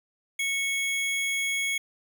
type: tone pair together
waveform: square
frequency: 2209 / 3312 Hz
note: C#7 / G#7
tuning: -7 / -5 cents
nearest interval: perfect fifth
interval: 702 cents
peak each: -27 / -34 dBFS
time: 0.39-1.78 s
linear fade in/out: 5 ms
effects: none